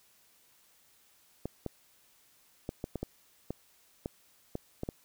clicks, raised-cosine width 2 ms, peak -21 dBFS, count 11, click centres 1.456 / 1.663 / 2.691 / 2.841 / 2.957 / 3.03 / 3.506 / 4.059 / 4.554 / 4.834 / 4.889 s, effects white hiss -65 dBFS RMS until 5.04 s

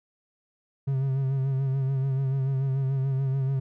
triangle tone with vibrato, 134.5 Hz, C3, 48 cents sharp, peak -21 dBFS, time 0.87-3.6 s, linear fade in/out 10 ms, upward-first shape sine, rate 6.9 Hz, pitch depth 41 cents each way, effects none

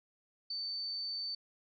sine tone, 4548 Hz, C#8, 44 cents sharp, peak -36 dBFS, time 0.5-1.35 s, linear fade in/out 5 ms, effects none

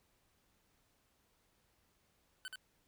25% pulse tone with echo, 1515 Hz, F#6, 40 cents sharp, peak -39 dBFS, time 2.45-2.48 s, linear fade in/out 0 ms, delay 77 ms, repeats 1, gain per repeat -2 dB, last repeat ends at 2.557 s, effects pink hiss -75 dBFS RMS until 2.87 s

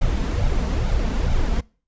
brown noise with flanger, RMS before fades -20 dBFS, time 0.01-1.61 s, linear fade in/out 10 ms, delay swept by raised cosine 1.3 to 4.6 ms, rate 2.3 Hz, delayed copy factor +0.6, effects noise-tail reverb RT60 0.4 s tail -25 dB re dry + resampled to 16000 Hz

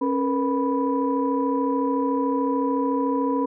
sine tone cluster, 273.1 / 453 / 486.7 / 986 Hz, C#4 / A#4 / B4 / B5, -26 / -50 / -25 / -3 cents, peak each -22 / -30 / -27 / -26 dBFS, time 0.01-3.46 s, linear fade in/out 10 ms, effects tanh soft clip ceiling -10 dBFS

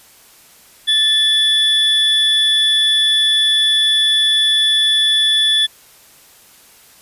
triangle tone pair together, 1760 / 3446 Hz, A6 / A7, 0 / -37 cents, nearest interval octave, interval 1163 cents, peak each -21 / -10 dBFS, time 0.87-5.67 s, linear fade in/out 20 ms, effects white hiss -46 dBFS RMS until 7.01 s + resampled to 32000 Hz

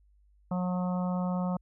harmonic tone, 181 Hz, F#3, 38 cents flat, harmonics 1 / 3 / 4 / 5 / 6 / 7, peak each -28 / -38 / -40 / -42 / -44 / -45 dBFS, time 0.51-1.57 s, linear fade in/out 5 ms, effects added 50 Hz sine -60 dBFS peak until 1.61 s

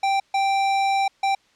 square tone bursts at uneven times, 784 Hz, G5, in tune, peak -19 dBFS, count 3, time 0.03-0.2 / 0.34-1.08 / 1.23-1.35 s, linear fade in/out 5 ms, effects white hiss -60 dBFS RMS until 1.55 s + low-pass 5000 Hz 12 dB/octave

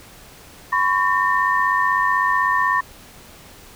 sine tone cluster, 1011 / 1107 / 1816 Hz, B5 / C#6 / A#6, +40 / -3 / -46 cents, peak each -20 dBFS, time 0.72-2.81 s, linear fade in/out 10 ms, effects pink hiss -44 dBFS RMS until 3.75 s

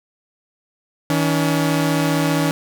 sawtooth tone pair together, 159.4 / 283.8 Hz, D#3 / C#4, +42 / +41 cents, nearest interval minor seventh, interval 999 cents, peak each -15 dBFS, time 1.1-2.51 s, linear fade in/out 0 ms, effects none

